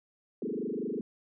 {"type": "tone with frequency modulation", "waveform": "sine", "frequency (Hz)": 329.6, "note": "E4", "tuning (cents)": 0, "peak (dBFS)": -31, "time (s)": [0.42, 1.01], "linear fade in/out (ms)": 2, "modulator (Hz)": 24.9, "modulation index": 4.9, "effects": []}